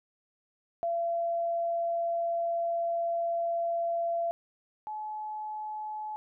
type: tone pair in turn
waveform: sine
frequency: 679 / 855.5 Hz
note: F5 / A5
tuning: -49 / -49 cents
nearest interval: major third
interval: 400 cents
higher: second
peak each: -27 / -34 dBFS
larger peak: first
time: 0.83-4.31 / 4.87-6.16 s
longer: first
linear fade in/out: 0 ms
effects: none